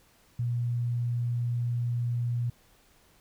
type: tone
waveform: sine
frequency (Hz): 120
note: B2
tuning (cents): -49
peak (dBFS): -26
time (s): 0.39-2.5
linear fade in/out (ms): 5
effects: pink hiss -62 dBFS RMS until 3.2 s